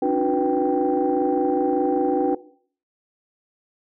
sine tone cluster, 280.9 / 306 / 362.7 / 491.8 / 781 Hz, C#4 / D#4 / F#4 / B4 / G5, +23 / -29 / -34 / -7 / -7 cents, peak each -24 dBFS, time 0.02-2.35 s, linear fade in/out 5 ms, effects noise-tail reverb RT60 0.5 s tail -17 dB re dry + tanh soft clip ceiling -10 dBFS

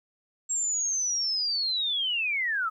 sine linear sweep, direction down, 7590 to 1244.5 Hz, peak -25 dBFS, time 0.49-2.7 s, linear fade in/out 20 ms, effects 11-bit

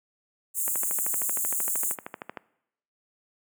pink high-pass noise, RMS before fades -28 dBFS, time 0.54-1.96 s, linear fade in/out 50 ms, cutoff 6900 Hz, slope 96 dB/octave
click train, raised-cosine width 0.5 ms, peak -19 dBFS, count 23, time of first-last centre 0.68-2.372 s, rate 13 Hz
effects noise-tail reverb RT60 0.8 s tail -21 dB re dry + high-pass 200 Hz 12 dB/octave

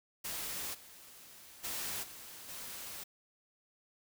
white noise with level steps, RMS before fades -40 / -55 / -39 / -50 / -45 dBFS, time 0.24-3.04 s, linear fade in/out 10 ms, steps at 0.73 / 1.63 / 2.02 / 2.48 s, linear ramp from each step 20 ms, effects none

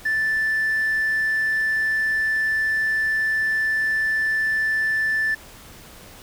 triangle tone, 1760 Hz, A6, in tune, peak -16 dBFS, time 0.05-5.35 s, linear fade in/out 10 ms, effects tanh soft clip ceiling -15 dBFS + pink hiss -44 dBFS RMS until 6.22 s

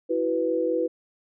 sine chord, E suspended second, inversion none, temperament equal with one note detuned, 329.6 / 374.1 / 493.9 Hz, E4 / F#4 / B4, 0 / +19 / 0 cents, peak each -27 / -29 / -24 dBFS, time 0.09-0.88 s, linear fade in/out 20 ms, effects none

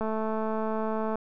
click train, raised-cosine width 1 ms, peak -18 dBFS, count 252, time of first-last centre 0.01-1.156 s, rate 219 Hz, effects none

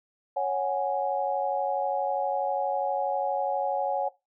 sine chord, C# suspended fourth, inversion none, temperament just, 554.4 / 739.2 / 831.5 Hz, C#5 / F#5 / G#5, 0 / -2 / +2 cents, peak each -29 dBFS, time 0.36-4.09 s, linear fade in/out 10 ms, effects noise-tail reverb RT60 0.2 s tail -18 dB re dry

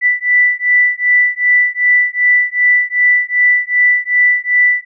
sine beating tone pair, 1975.5 / 1978.1 Hz, B6 / B6, 0 / +2 cents, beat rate 2.6 Hz, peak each -12 dBFS, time 0.01-4.85 s, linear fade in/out 50 ms, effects none

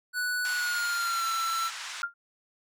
square tone with pitch glide, 1480 to 1341.6 Hz, F#6 to E6, 0 to +30 cents, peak -28 dBFS, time 0.13-1.71 s, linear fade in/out 50 ms, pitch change -170 cents, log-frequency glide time 0.48-1.3 s
pink band-pass noise, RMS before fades -39 dBFS, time 0.45-2.02 s, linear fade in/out 0 ms, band 1100 to 7700 Hz, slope 24 dB/octave
sine tone with exponential decay, 1396.9 Hz, F6, in tune, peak -23 dBFS, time 2.03-2.14 s, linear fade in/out 5 ms, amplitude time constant 23 ms
effects none

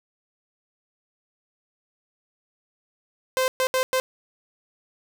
sawtooth tone bursts at uneven times, 518 Hz, C5, 17 cents flat, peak -16 dBFS, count 4, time 3.37-3.48 / 3.6-3.67 / 3.74-3.83 / 3.93-4 s, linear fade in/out 0 ms, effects none

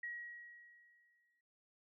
sine tone with exponential decay, 1905 Hz, A#6, 37 cents sharp, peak -40 dBFS, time 0.03-1.41 s, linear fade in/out 5 ms, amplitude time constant 300 ms, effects none

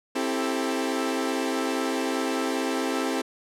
sawtooth chord, A minor seventh, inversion first, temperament equal with one note detuned, 264.7 / 329.6 / 392 / 440 Hz, C4 / E4 / G4 / A4, +20 / 0 / 0 / 0 cents, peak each -24 / -27 / -29 / -28 dBFS, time 0.15-3.22 s, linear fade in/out 10 ms, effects low-pass 11000 Hz 12 dB/octave

